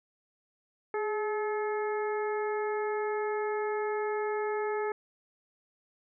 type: harmonic tone with a mistuned harmonic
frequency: 430 Hz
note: A4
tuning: 40 cents flat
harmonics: 1 / 2 / 3 / 4 / 5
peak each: -30 / -36 / -40 / -42 / -44 dBFS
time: 0.94-4.92 s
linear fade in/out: 2 ms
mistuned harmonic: 1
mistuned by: -43 cents
effects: none